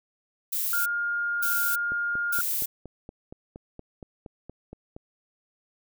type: noise bursts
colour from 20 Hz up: violet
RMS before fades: -28 dBFS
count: 3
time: 0.52-2.66 s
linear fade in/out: 10 ms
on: 340 ms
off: 560 ms
type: tone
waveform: sine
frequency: 1414 Hz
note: F6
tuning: 21 cents sharp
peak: -25 dBFS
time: 0.73-2.41 s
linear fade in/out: 2 ms
type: click train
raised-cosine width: 2 ms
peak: -27 dBFS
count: 14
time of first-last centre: 1.92-4.964 s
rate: 4.27 Hz
effects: none